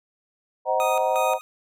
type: chord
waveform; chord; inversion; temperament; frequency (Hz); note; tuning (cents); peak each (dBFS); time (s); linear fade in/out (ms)
sine; C half-diminished seventh; none; just; 523.3 / 627.9 / 753.5 / 941.9; C5 / Eb5 / Gb5 / Bb5; 0 / +16 / +31 / +18; -25; 0.65-1.39; 50
type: tone with tremolo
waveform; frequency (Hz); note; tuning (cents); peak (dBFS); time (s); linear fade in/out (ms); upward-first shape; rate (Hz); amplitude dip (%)
25% pulse; 1244.5; D#6; 0; -23; 0.8-1.41; 0; square; 2.8; 75
effects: none